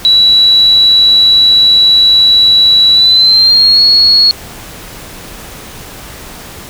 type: tone with pitch glide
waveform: sine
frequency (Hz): 3928 to 4333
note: B7 to C#8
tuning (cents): -10 to -40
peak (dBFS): -3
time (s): 0.05-4.31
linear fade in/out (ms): 0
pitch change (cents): +170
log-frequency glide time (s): 2.93-3.8
effects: pink hiss -29 dBFS RMS until 6.69 s